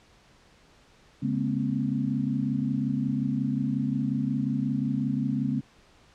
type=tone cluster; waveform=sine; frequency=140.1 / 208.7 / 240.1 / 265.6 Hz; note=C#3 / G#3 / B3 / C4; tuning=+19 / +9 / -49 / +26 cents; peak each=-30 dBFS; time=1.22-5.61 s; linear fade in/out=10 ms; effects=pink hiss -58 dBFS RMS until 6.14 s + low-pass 6000 Hz 12 dB/octave